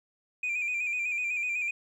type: tone with vibrato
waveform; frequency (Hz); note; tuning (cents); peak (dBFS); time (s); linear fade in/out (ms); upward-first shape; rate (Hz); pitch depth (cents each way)
sine; 2426; D#7; -44; -26; 0.43-1.71; 5; square; 8; 43
effects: tanh soft clip ceiling -26 dBFS + 11-bit